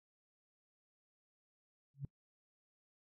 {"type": "tone with exponential growth", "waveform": "sine", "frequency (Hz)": 138.59, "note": "C#3", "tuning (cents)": 0, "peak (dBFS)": -35, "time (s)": [1.94, 2.05], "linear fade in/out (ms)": 2, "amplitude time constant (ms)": 23, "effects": ["noise-tail reverb RT60 0.1 s tail -24 dB re dry"]}